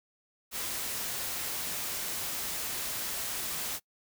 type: noise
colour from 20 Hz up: white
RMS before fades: -35 dBFS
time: 0.51-3.8 s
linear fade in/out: 50 ms
effects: noise-tail reverb RT60 0.1 s tail -24 dB re dry